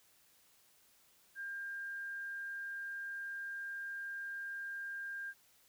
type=tone; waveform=sine; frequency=1600 Hz; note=G6; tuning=35 cents sharp; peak=-40 dBFS; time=1.35-5.34 s; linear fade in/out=50 ms; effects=white hiss -68 dBFS RMS until 5.68 s